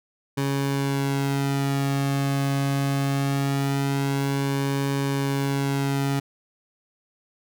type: tone with flanger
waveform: sawtooth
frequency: 138.59 Hz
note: C#3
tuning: in tune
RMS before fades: -24 dBFS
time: 0.37-6.2 s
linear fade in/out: 10 ms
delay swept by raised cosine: 1.5 to 2.14 ms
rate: 0.22 Hz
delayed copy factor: -0.75
effects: none